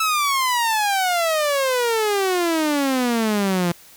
sawtooth exponential sweep, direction down, 1318.5 to 170 Hz, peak -14 dBFS, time 0-3.72 s, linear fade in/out 5 ms, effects white hiss -47 dBFS RMS until 3.96 s

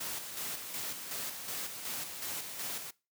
white noise with tremolo, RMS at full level -38 dBFS, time 0-2.91 s, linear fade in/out 10 ms, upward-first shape square, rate 2.7 Hz, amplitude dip 45%, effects noise-tail reverb RT60 0.3 s tail -22 dB re dry + high-pass 100 Hz 12 dB/octave

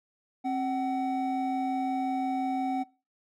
triangle tone pair together, 266.3 / 753.2 Hz, C4 / F#5, +31 / +31 cents, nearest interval octave + tritone, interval 1800 cents, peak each -28 dBFS, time 0.44-2.84 s, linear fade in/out 20 ms, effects noise-tail reverb RT60 0.3 s tail -21 dB re dry

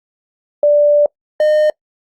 sine / triangle tone pair in turn, 587.3 / 609.8 Hz, D5 / D#5, 0 / -35 cents, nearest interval minor second, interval 65 cents, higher second, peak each -7 dBFS, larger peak neither, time 0.63-1.06 / 1.4-1.7 s, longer first, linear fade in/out 2 ms, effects noise-tail reverb RT60 0.1 s tail -25 dB re dry + Opus 48 kbps

